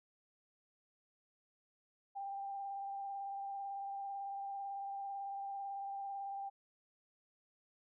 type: tone with vibrato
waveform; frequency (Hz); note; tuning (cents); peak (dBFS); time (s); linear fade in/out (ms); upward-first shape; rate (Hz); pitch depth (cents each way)
sine; 792; G5; +18; -40; 2.15-6.5; 20; sine; 18; 18
effects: none

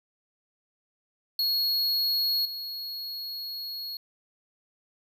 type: tone with level steps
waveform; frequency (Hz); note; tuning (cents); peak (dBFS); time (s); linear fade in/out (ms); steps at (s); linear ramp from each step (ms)
square; 4324; C#8; -44; -24 / -34; 1.39-3.97; 2; 2.45; 5
effects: none

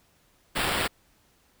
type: noise with sample-and-hold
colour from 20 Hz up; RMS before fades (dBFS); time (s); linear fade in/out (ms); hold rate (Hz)
white; -27; 0.55-0.88; 20; 6300
effects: pink hiss -64 dBFS RMS until 1.6 s

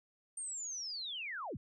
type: linear sweep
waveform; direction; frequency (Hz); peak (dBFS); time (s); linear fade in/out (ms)
sine; down; 8870 to 54.9; -39; 0.37-1.57; 5
effects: none

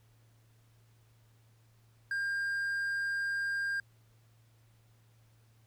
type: tone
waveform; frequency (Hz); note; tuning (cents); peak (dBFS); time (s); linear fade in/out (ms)
triangle; 1603; G6; +38; -29; 2.11-3.8; 2
effects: added 113 Hz sine -62 dBFS peak until 5.66 s + pink hiss -71 dBFS RMS until 5.66 s

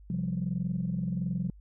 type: chord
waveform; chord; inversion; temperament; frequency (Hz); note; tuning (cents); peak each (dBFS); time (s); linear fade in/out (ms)
sine; C suspended fourth; none; equal; 130.81 / 174.61 / 196; C3 / F3 / G3; 0 / 0 / 0; -34 / -30 / -34; 0.1-1.5; 2
effects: tanh soft clip ceiling -21 dBFS + added 50 Hz sine -49 dBFS peak until 1.6 s

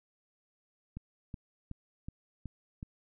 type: click train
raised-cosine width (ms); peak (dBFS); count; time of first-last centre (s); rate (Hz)
5; -28; 6; 0.97-2.829; 2.69
effects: none

